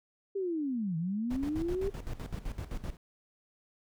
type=linear two-way sweep; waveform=sine; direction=down then up; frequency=403.6 to 157 to 403.6 Hz; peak=-30 dBFS; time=0.35-1.9 s; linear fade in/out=10 ms; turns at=0.97 s
type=noise with tremolo; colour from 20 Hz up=brown; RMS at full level=-36 dBFS; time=1.3-2.97 s; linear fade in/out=10 ms; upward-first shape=square; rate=7.8 Hz; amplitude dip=75%
effects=none